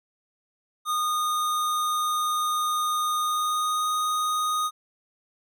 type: tone with pitch glide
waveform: square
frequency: 1229 to 1241.1 Hz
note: D#6 to D#6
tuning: -22 to -5 cents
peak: -24 dBFS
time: 0.85-4.71 s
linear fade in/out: 50 ms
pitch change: +17 cents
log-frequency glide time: 3.21-3.87 s
effects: none